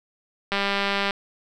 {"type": "click train", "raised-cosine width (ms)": 0.3, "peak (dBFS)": -8, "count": 118, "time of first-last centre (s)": [0.52, 1.108], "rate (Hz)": 199, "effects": []}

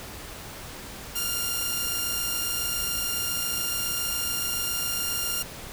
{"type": "tone pair together", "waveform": "5% pulse", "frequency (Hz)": [1396.9, 2821], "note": ["F6", "F7"], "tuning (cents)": [0, 17], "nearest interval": "octave", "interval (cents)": 1217, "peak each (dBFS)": -19, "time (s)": [1.15, 5.43], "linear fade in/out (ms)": 10, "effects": ["pink hiss -40 dBFS RMS until 5.72 s"]}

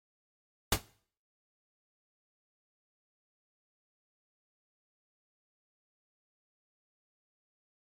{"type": "noise with exponential decay", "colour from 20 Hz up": "pink", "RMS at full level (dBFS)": -19, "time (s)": [0.72, 0.82], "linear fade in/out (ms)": 5, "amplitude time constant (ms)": 20, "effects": ["noise-tail reverb RT60 0.5 s tail -20 dB re dry", "MP3 64 kbps"]}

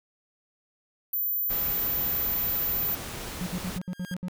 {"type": "tone", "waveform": "sine", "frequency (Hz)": 14270, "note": "A9", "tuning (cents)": 23, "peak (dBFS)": -25, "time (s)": [1.13, 2.95], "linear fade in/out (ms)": 5}
{"type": "noise", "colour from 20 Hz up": "pink", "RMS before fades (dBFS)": -37, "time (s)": [1.49, 3.79], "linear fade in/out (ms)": 20}
{"type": "tone bursts", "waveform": "triangle", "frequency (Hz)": 180.8, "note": "F#3", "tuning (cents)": -40, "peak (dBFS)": -27, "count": 8, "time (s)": [3.41, 4.283], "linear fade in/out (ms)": 0, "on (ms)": 54, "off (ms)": 63}
{"type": "tone with exponential growth", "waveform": "sawtooth", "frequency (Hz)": 1616, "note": "G#6", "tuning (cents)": -48, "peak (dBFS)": -33, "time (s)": [3.7, 4.14], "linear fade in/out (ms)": 0, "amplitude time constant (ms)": 94}
{"effects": []}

